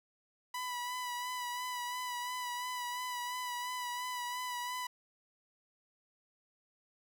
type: tone with vibrato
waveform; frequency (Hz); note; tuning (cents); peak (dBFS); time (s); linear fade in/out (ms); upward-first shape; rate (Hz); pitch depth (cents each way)
sawtooth; 987.8; B5; 0; -33; 0.54-4.87; 5; sine; 2.9; 29
effects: none